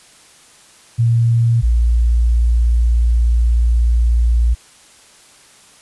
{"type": "tone pair in turn", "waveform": "sine", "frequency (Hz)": [116.54, 58.27], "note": ["A#2", "A#1"], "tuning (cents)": [0, 0], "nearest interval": "octave", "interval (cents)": 1200, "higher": "first", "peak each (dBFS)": -10, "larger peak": "neither", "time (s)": [[0.98, 1.62], [1.62, 4.55]], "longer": "second", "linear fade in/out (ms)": 20, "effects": ["white hiss -46 dBFS RMS until 5.81 s", "resampled to 24000 Hz"]}